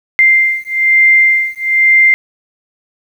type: beating tone pair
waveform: sine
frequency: 2093 / 2094.1 Hz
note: C7 / C7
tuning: 0 / +1 cents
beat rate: 1.1 Hz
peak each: -10 dBFS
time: 0.19-2.14 s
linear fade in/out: 0 ms
effects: 7-bit